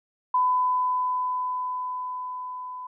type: tone with level ramp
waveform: sine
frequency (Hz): 1004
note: B5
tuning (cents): +28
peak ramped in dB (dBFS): -18 to -34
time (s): 0.34-2.87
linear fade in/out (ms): 5
effects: none